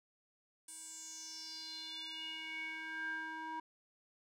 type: tone with band-pass filter sweep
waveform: square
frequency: 319 Hz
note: D#4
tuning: 43 cents sharp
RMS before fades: -45 dBFS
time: 0.68-3.6 s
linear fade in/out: 5 ms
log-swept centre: 9000 to 1100 Hz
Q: 6.2
effects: none